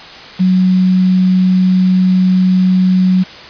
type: tone with quantisation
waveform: sine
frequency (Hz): 185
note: F#3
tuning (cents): 0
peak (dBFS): -7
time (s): 0.39-3.24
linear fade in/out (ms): 20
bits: 5
effects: white hiss -32 dBFS RMS until 3.49 s + resampled to 11025 Hz